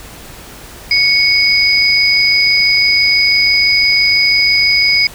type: tone pair together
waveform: sine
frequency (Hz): 2217 / 4963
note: C#7 / D#8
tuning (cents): 0 / -5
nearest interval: octave + major second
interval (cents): 1395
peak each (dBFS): -11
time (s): 0.91-5.07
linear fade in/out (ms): 2
effects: added 50 Hz sine -38 dBFS peak until 5.14 s + pink hiss -34 dBFS RMS until 5.14 s